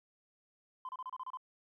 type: tone bursts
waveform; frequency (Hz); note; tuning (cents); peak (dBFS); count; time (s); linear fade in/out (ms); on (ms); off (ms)
sine; 1026; C6; -34; -38; 8; 0.85-1.372; 2; 39; 30
effects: tanh soft clip ceiling -36 dBFS + 13-bit